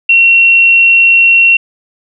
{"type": "tone", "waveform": "sine", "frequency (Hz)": 2729, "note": "F7", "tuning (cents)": -41, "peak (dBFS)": -3, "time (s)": [0.09, 1.57], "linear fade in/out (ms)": 5, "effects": []}